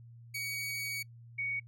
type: tone pair in turn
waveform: sawtooth / sine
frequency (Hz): 2253 / 2236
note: C#7 / C#7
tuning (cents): +28 / +14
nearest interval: unison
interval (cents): 14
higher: first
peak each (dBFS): -32 / -32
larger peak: neither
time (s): 0.34-1.03 / 1.38-1.6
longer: first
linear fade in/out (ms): 10
effects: noise-tail reverb RT60 0.1 s tail -25 dB re dry + added 117 Hz sine -50 dBFS peak until 1.67 s